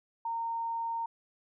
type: tone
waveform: sine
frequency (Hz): 920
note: A#5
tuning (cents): -23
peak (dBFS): -31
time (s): 0.25-1.06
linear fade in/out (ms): 5
effects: none